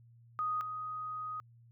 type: tone pair in turn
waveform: sine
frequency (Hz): 1244.5 / 1250.1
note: D#6 / D#6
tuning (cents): 0 / +8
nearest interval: unison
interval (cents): 8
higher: second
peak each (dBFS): -31 / -37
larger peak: first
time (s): 0.39-0.61 / 0.61-1.4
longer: second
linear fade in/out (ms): 0
effects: added 117 Hz sine -57 dBFS peak until 1.71 s